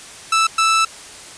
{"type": "tone bursts at uneven times", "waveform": "sawtooth", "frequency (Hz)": 1318.5, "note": "E6", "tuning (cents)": 0, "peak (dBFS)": -9, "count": 2, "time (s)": [[0.32, 0.47], [0.58, 0.85]], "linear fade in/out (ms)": 5, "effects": ["white hiss -37 dBFS RMS until 1.37 s", "resampled to 22050 Hz"]}